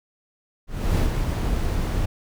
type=noise with ADSR envelope; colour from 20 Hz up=brown; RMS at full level=-18 dBFS; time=0.67-2.06 s; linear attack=320 ms; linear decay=98 ms; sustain=-5 dB; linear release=11 ms; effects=none